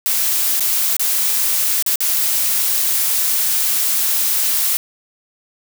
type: noise with dropouts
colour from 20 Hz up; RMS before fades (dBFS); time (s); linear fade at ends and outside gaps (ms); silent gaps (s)
blue; -17; 0.06-4.77; 0; 0.597-0.606 / 0.966-0.995 / 1.825-1.863 / 1.957-2.005
effects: none